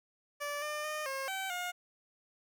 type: tone with pitch steps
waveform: 15% pulse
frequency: 581 / 600 / 610 / 538 / 769 / 715 Hz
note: D5 / D5 / D#5 / C5 / G5 / F5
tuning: -19 / +37 / -34 / +48 / -33 / +41 cents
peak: -29 dBFS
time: 0.4-1.72 s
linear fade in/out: 20 ms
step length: 220 ms
effects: none